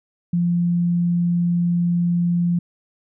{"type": "tone", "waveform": "sine", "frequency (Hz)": 173.4, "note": "F3", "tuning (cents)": -12, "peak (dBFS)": -16, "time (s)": [0.33, 2.59], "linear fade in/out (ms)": 5, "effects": []}